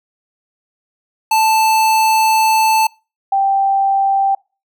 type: tone pair in turn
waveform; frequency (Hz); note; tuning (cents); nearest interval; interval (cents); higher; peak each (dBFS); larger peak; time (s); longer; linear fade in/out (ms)
square / sine; 880 / 784; A5 / G5; 0 / 0; major second; 200; first; -11; neither; 1.31-2.87 / 3.32-4.35; first; 5
effects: noise-tail reverb RT60 0.3 s tail -25 dB re dry